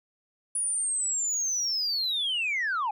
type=linear sweep; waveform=sine; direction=down; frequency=9820 to 793 Hz; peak=-24 dBFS; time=0.55-2.91 s; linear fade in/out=5 ms; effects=tanh soft clip ceiling -23 dBFS